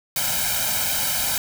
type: noise with comb filter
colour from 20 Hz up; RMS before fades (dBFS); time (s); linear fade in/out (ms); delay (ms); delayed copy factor
white; -23; 0.16-1.38; 2; 1.3; +0.9
effects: none